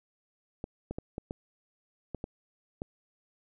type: clicks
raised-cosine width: 2 ms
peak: -22 dBFS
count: 8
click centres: 0.641 / 0.91 / 0.985 / 1.181 / 1.309 / 2.147 / 2.241 / 2.819 s
effects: none